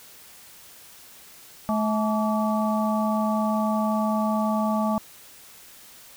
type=harmonic tone with a mistuned harmonic; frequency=215.5 Hz; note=A3; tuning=36 cents flat; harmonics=1 / 3 / 4 / 5; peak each=-23 / -28 / -29 / -30 dBFS; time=1.69-4.98 s; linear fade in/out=0 ms; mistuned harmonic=5; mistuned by=+110 cents; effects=white hiss -48 dBFS RMS until 6.16 s

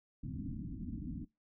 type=low-pass noise; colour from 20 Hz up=white; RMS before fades=-42 dBFS; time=0.23-1.25 s; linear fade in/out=5 ms; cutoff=300 Hz; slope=96 dB/octave; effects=noise-tail reverb RT60 0.2 s tail -21 dB re dry

